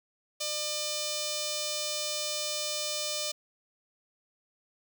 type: tone with notch filter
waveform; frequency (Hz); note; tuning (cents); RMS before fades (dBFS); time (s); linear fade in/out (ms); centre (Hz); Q
5% pulse; 600; D5; +37; -33; 0.4-3.32; 10; 1600; 0.62
effects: none